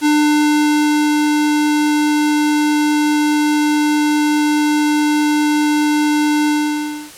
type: tone with ADSR envelope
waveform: square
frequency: 299.2 Hz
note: D4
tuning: 32 cents sharp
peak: -11 dBFS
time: 0.01-7.12 s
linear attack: 45 ms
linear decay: 1100 ms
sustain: -2 dB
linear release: 630 ms
effects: white hiss -37 dBFS RMS until 7.17 s + low-pass 11000 Hz 12 dB/octave